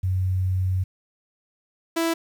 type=tone pair in turn; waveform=sine / sawtooth; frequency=93 / 330.7 Hz; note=F#2 / E4; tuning=+9 / +6 cents; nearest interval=octave + minor seventh; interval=2197 cents; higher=second; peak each=-20 / -17 dBFS; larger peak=second; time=0.03-0.84 / 1.96-2.14 s; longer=first; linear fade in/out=10 ms; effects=9-bit